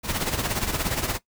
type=noise with tremolo; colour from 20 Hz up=pink; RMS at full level=-24 dBFS; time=0.03-1.19 s; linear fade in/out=50 ms; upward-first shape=sine; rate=17 Hz; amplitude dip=65%; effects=noise-tail reverb RT60 0.1 s tail -17 dB re dry